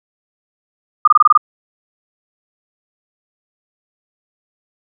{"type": "tone bursts", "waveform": "sine", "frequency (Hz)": 1217, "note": "D#6", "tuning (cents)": -39, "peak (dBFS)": -4, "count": 7, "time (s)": [1.05, 1.376], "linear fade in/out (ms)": 5, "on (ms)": 26, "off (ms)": 24, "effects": []}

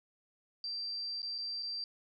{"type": "tone with dropouts", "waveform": "sine", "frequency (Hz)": 4699, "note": "D8", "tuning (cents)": 0, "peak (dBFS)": -36, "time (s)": [0.64, 1.84], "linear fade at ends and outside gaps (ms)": 1, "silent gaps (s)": [[1.219, 1.229], [1.381, 1.385], [1.625, 1.63]], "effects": []}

